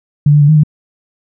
sine tone with pitch steps, 146.2 / 147.9 / 144.6 / 155.4 / 150.7 Hz, D3 / D3 / D3 / D#3 / D3, -7 / +13 / -27 / -2 / +45 cents, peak -4 dBFS, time 0.26-0.635 s, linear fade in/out 5 ms, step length 75 ms, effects none

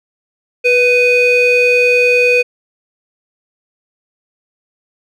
triangle ring-modulated tone, 1000 Hz, B5, 21 cents sharp, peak -3 dBFS, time 0.64-2.43 s, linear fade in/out 20 ms, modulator 1490 Hz, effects none

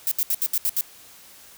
violet noise bursts, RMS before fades -22 dBFS, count 7, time 0.07-0.81 s, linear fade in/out 0 ms, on 44 ms, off 72 ms, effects white hiss -48 dBFS RMS until 1.57 s

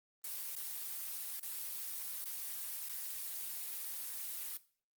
blue noise with dropouts, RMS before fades -42 dBFS, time 0.24-4.57 s, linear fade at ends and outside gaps 2 ms, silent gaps 0.553-0.563 / 1.398-1.428 / 2.243-2.256 / 2.887-2.893 s, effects noise-tail reverb RT60 0.4 s tail -17 dB re dry + Opus 32 kbps

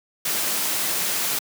white noise, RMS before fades -24 dBFS, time 0.25-1.39 s, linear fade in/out 5 ms, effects high-pass 150 Hz 12 dB/octave

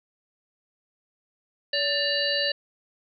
harmonic tone with a mistuned harmonic, 570 Hz, C#5, 48 cents sharp, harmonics 1 / 3 / 5 / 7 / 8, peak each -29 / -29 / -29 / -29 / -29 dBFS, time 1.73-2.52 s, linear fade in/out 5 ms, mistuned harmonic 3, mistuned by +67 cents, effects none

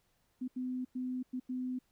sine tone bursts at uneven times, 253.7 Hz, B3, 47 cents sharp, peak -34 dBFS, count 5, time 0.41-0.48 / 0.56-0.85 / 0.95-1.23 / 1.33-1.4 / 1.49-1.79 s, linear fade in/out 10 ms, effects pink hiss -75 dBFS RMS until 1.91 s

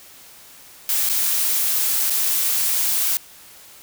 blue noise with dropouts, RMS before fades -20 dBFS, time 0.89-3.17 s, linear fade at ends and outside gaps 1 ms, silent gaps 1.091-1.097 / 2.099-2.104 s, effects white hiss -45 dBFS RMS until 3.82 s

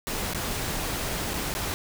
pink noise with dropouts, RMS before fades -30 dBFS, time 0.07-1.74 s, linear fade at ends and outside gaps 0 ms, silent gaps 0.335-0.347 / 1.336-1.34 / 1.54-1.55 s, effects none

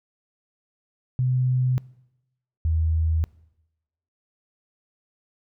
sine tone pair in turn, 127.4 / 80.26 Hz, C3 / E2, -46 / -46 cents, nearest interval minor sixth, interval 800 cents, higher first, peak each -19 dBFS, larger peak neither, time 1.19-1.78 / 2.65-3.24 s, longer neither, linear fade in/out 0 ms, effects noise-tail reverb RT60 0.9 s tail -22 dB re dry

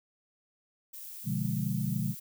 violet noise, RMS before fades -44 dBFS, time 0.93-2.2 s, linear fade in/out 10 ms
sine chord, B diminished seventh, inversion none, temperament equal, 123.47 / 146.83 / 174.61 / 207.7 Hz, B2 / D3 / F3 / Ab3, 0 / 0 / 0 / 0 cents, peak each -34 dBFS, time 1.24-2.15 s, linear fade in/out 50 ms
effects none

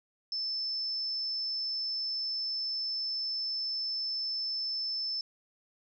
sine tone, 5274 Hz, E8, in tune, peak -31 dBFS, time 0.32-5.21 s, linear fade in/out 2 ms, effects none

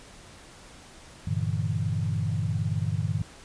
sine chord, E half-diminished seventh, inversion first, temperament equal, 98 / 116.54 / 146.83 / 164.81 Hz, G2 / Bb2 / D3 / E3, 0 / 0 / 0 / 0 cents, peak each -29 / -30 / -31 / -32 dBFS, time 1.27-3.22 s, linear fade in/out 5 ms, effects pink hiss -49 dBFS RMS until 3.44 s + resampled to 22050 Hz

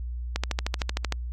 click train, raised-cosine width 0.2 ms, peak -9 dBFS, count 11, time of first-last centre 0.36-1.123 s, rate 13.1 Hz, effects added 60 Hz sine -30 dBFS peak until 1.32 s + AAC 48 kbps

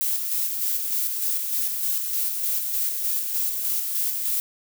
violet noise with tremolo, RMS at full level -24 dBFS, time 0.01-4.4 s, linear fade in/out 0 ms, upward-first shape square, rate 3.3 Hz, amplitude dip 35%, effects none

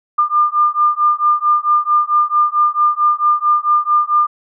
sine beating tone pair, 1200 / 1204.5 Hz, D6 / D6, +37 / +43 cents, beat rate 4.5 Hz, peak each -14 dBFS, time 0.18-4.27 s, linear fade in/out 10 ms, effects none

